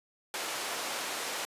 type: band-pass noise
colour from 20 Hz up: pink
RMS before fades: -36 dBFS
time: 0.34-1.45 s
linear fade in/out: 0 ms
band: 540 to 11000 Hz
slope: 12 dB/octave
effects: resampled to 32000 Hz